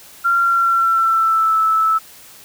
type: tone with pitch glide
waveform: sine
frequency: 1379 to 1310.7 Hz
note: F6 to E6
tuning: -22 to -10 cents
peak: -12 dBFS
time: 0.24-1.99 s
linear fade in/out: 20 ms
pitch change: -88 cents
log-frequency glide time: 0.4-1.58 s
effects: white hiss -42 dBFS RMS until 2.44 s